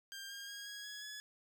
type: tone with pitch steps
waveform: 15% pulse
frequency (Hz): 1593 / 1613.4 / 1634 / 1654.9 / 1676.1 / 1697.5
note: G6 / G6 / G#6 / G#6 / G#6 / G#6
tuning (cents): +27 / +49 / -29 / -7 / +15 / +37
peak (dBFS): -39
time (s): 0.12-1.2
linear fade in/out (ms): 0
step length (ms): 180
effects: none